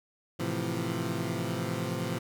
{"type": "chord", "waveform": "20% pulse", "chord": "F major seventh", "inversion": "first", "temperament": "equal", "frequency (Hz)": [110, 130.81, 164.81, 174.61], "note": ["A2", "C3", "E3", "F3"], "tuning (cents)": [0, 0, 0, 0], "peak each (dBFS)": -31, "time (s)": [0.39, 2.19], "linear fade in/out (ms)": 10, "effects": []}